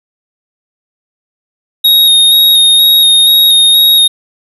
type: tone with vibrato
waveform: square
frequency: 3741 Hz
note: A#7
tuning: 5 cents sharp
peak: -4 dBFS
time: 1.84-4.08 s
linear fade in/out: 10 ms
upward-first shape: square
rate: 2.1 Hz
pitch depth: 16 cents each way
effects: 7-bit